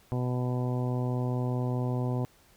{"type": "harmonic tone", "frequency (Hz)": 124.8, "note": "B2", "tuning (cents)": 19, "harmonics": [1, 2, 3, 4, 5, 6, 7, 8], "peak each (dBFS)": [-28, -34, -38, -40, -42, -44, -45, -46], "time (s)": [0.12, 2.25], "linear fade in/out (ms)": 0, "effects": ["pink hiss -61 dBFS RMS until 2.56 s"]}